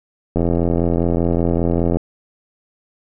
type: click train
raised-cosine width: 2 ms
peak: -5 dBFS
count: 138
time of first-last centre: 0.36-1.97 s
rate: 85.1 Hz
effects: none